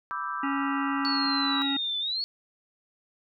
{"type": "chord", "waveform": "sine", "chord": "E minor seventh", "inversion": "second", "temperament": "equal", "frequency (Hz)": [987.8, 1174.7, 1318.5, 1568], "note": ["B5", "D6", "E6", "G6"], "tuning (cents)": [0, 0, 0, 0], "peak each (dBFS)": [-37, -33, -35, -37], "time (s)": [0.11, 1.62], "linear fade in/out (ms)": 0}
{"type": "harmonic tone", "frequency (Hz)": 277.2, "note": "C#4", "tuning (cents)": 0, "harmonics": [1, 3, 5, 7, 9, 10], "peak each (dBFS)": [-28, -37, -39, -38, -48, -43], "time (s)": [0.43, 1.77], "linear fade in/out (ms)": 5}
{"type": "exponential two-way sweep", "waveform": "sine", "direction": "down then up", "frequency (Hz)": [4454, 3487, 4454], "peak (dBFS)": -27, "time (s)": [1.05, 2.24], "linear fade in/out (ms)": 0, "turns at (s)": 1.99}
{"effects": []}